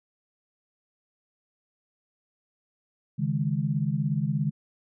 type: chord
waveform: sine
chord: C# suspended second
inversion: none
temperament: equal with one note detuned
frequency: 138.59 / 155.56 / 206.6 Hz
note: C#3 / D#3 / G#3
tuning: 0 / 0 / -9 cents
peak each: -28 / -27 / -30 dBFS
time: 3.18-4.51 s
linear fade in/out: 20 ms
effects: none